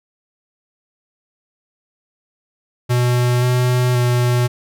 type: tone with pitch steps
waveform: square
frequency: 122.9 / 124.7 / 122.6 Hz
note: B2 / B2 / B2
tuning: -8 / +17 / -12 cents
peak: -14 dBFS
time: 2.89-4.48 s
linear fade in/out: 20 ms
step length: 530 ms
effects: none